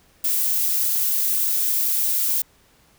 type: noise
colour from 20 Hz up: violet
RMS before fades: -21 dBFS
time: 0.24-2.42 s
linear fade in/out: 5 ms
effects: pink hiss -57 dBFS RMS until 2.98 s